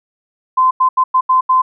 sine tone bursts at uneven times, 1031 Hz, C6, 26 cents flat, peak -8 dBFS, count 6, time 0.57-0.71 / 0.8-0.89 / 0.97-1.04 / 1.14-1.21 / 1.29-1.41 / 1.49-1.62 s, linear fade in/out 10 ms, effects none

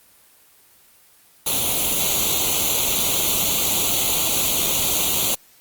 white noise with comb filter, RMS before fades -20 dBFS, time 1.46-5.35 s, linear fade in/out 5 ms, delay 0.29 ms, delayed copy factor +0.85, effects white hiss -53 dBFS RMS until 5.6 s + Opus 24 kbps

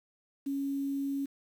sine tone with quantisation, 277.2 Hz, C#4, in tune, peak -30 dBFS, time 0.46-1.26 s, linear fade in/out 10 ms, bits 9, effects none

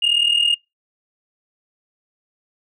sine tone pair together, 2823 / 2862 Hz, F7 / F7, +18 / +42 cents, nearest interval unison, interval 24 cents, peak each -15 dBFS, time 0.02-0.55 s, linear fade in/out 10 ms, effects noise-tail reverb RT60 0.2 s tail -24 dB re dry + tanh soft clip ceiling -11 dBFS

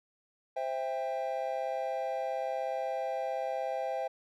triangle chord, C major, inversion none, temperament equal with one note detuned, 523.3 / 659.3 / 796.3 Hz, C5 / E5 / G5, 0 / 0 / +27 cents, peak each -34 dBFS, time 0.56-4.08 s, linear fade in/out 10 ms, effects none

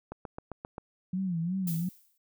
click train, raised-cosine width 1 ms, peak -24 dBFS, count 6, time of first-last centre 0.12-0.781 s, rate 7.56 Hz
sine tone with vibrato, 177.5 Hz, F3, 28 cents sharp, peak -28 dBFS, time 1.13-1.89 s, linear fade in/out 5 ms, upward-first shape sine, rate 2.8 Hz, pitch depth 140 cents each way
violet noise with exponential decay, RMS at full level -35 dBFS, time 1.67-2.18 s, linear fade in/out 5 ms, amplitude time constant 110 ms
effects none

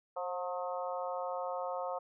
harmonic tone with a mistuned harmonic, 180 Hz, F#3, 47 cents flat, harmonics 3 / 4 / 5 / 6 / 7, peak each -38 / -40 / -42 / -44 / -45 dBFS, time 0.16-1.99 s, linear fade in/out 10 ms, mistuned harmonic 3, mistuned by -22 cents, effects none

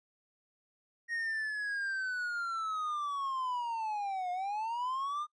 triangle linear two-way sweep, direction down then up, 1875 to 710 to 1224 Hz, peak -31 dBFS, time 1.08-5.27 s, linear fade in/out 50 ms, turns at 4.31 s, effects noise-tail reverb RT60 0.1 s tail -20 dB re dry + resampled to 22050 Hz

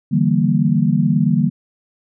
sine chord, E half-diminished seventh, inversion third, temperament equal with one note detuned, 146.83 / 164.81 / 194.08 / 233.1 Hz, D3 / E3 / G3 / Bb3, 0 / 0 / -17 / 0 cents, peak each -18 dBFS, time 0.11-1.5 s, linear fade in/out 20 ms, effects none

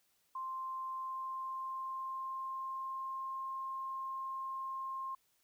sine tone with pitch glide, 1050 to 1062.8 Hz, C6 to C6, +6 to +27 cents, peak -38 dBFS, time 0.35-5.15 s, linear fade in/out 5 ms, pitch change +21 cents, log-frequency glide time 0.97-3.46 s, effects white hiss -75 dBFS RMS until 5.43 s

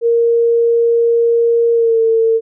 sine tone with pitch glide, 466.2 to 451.4 Hz, A#4 to A4, 0 to +44 cents, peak -9 dBFS, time 0.01-2.41 s, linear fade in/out 50 ms, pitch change -56 cents, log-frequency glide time 1.73-2 s, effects none

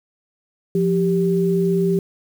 sine tone pair together, 174.62 / 392 Hz, F3 / G4, 0 / 0 cents, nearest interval octave + major second, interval 1400 cents, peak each -18 dBFS, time 0.75-1.99 s, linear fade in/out 2 ms, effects 7-bit

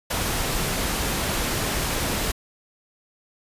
pink noise, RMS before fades -25 dBFS, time 0.1-2.32 s, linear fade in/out 10 ms, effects resampled to 32000 Hz

